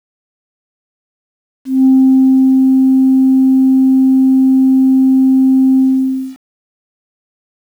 sine tone with ADSR envelope, 263.2 Hz, C4, 10 cents sharp, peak -3 dBFS, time 1.65-6.37 s, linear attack 200 ms, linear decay 740 ms, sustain -2 dB, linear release 580 ms, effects tanh soft clip ceiling -1 dBFS + 7-bit

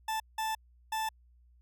40% pulse tone bursts at uneven times, 880 Hz, A5, in tune, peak -30 dBFS, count 3, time 0.08-0.2 / 0.38-0.55 / 0.92-1.09 s, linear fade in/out 5 ms, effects added 60 Hz sine -59 dBFS peak until 1.61 s

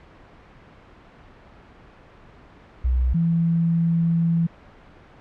sine tone pair in turn, 62.6 / 167.12 Hz, B1 / E3, +24 / +24 cents, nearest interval octave + perfect fourth, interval 1700 cents, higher second, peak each -17 dBFS, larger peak neither, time 2.84-3.14 / 3.14-4.47 s, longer second, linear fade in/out 10 ms, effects pink hiss -48 dBFS RMS until 5.2 s + low-pass 2000 Hz 12 dB/octave

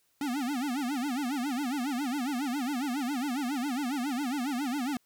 square tone with vibrato, 266 Hz, C4, 29 cents sharp, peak -30 dBFS, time 0.21-4.97 s, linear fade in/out 2 ms, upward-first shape sine, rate 7.3 Hz, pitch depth 200 cents each way, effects white hiss -71 dBFS RMS until 5.05 s

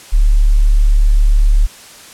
sine tone, 36.29 Hz, D1, 20 cents flat, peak -6 dBFS, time 0.12-1.67 s, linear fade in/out 20 ms, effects white hiss -37 dBFS RMS until 2.13 s + low-pass 10000 Hz 12 dB/octave

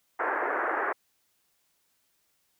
white band-pass noise, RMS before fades -29 dBFS, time 0.19-0.93 s, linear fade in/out 10 ms, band 320 to 1800 Hz, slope 48 dB/octave, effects white hiss -72 dBFS RMS until 2.59 s

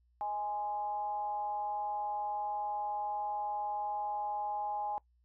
sine tone with frequency modulation, 830.6 Hz, G#5, in tune, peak -33 dBFS, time 0.21-4.98 s, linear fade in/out 0 ms, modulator 207 Hz, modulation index 0.41, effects noise-tail reverb RT60 0.1 s tail -21 dB re dry + added 60 Hz sine -67 dBFS peak until 5.24 s

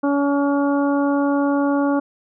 harmonic tone, 283 Hz, C#4, 36 cents sharp, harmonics 1 / 2 / 3 / 4 / 5, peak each -17 / -23 / -27 / -29 / -31 dBFS, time 0.03-2 s, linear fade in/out 10 ms, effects none

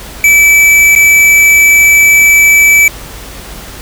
square tone with dropouts, 2307 Hz, D7, 31 cents flat, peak -3 dBFS, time 0.24-2.88 s, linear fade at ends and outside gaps 2 ms, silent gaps 0.952-0.96 s, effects added 50 Hz sine -31 dBFS peak until 3.81 s + pink hiss -28 dBFS RMS until 3.81 s

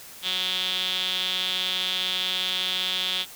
sawtooth tone with band-pass filter, 185 Hz, F#3, in tune, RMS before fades -27 dBFS, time 0.22-3.26 s, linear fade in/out 50 ms, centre 3400 Hz, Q 7.5, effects white hiss -44 dBFS RMS until 3.35 s

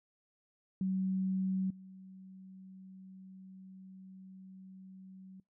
sine tone with level steps, 189 Hz, F#3, 37 cents sharp, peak -30 / -49 dBFS, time 0.81-5.4 s, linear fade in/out 2 ms, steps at 1.7 s, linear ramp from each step 5 ms, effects noise-tail reverb RT60 0.2 s tail -25 dB re dry

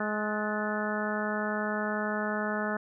harmonic tone with a mistuned harmonic, 211.2 Hz, G#3, 29 cents sharp, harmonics 1 / 2 / 3 / 4 / 5 / 6 / 7 / 8, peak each -33 / -37 / -35 / -39 / -41 / -38 / -36 / -38 dBFS, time 0-2.77 s, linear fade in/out 5 ms, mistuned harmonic 8, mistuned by +53 cents, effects none

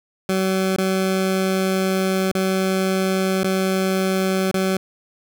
20% pulse tone with dropouts, 189.5 Hz, F#3, 42 cents sharp, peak -13 dBFS, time 0.29-4.77 s, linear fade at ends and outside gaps 2 ms, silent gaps 0.762-0.783 / 2.316-2.351 / 3.433-3.443 / 4.513-4.542 s, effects none

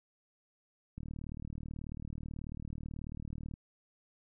click train, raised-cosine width 5 ms, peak -30 dBFS, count 99, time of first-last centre 0.98-3.539 s, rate 38.3 Hz, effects none

